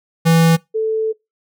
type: tone pair in turn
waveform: square / sine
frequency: 164.81 / 440 Hz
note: E3 / A4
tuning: 0 / 0 cents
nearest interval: octave + perfect fourth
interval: 1700 cents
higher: second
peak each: -10 / -15 dBFS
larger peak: first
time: 0.25-0.57 / 0.74-1.13 s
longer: second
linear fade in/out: 20 ms
effects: noise-tail reverb RT60 0.2 s tail -23 dB re dry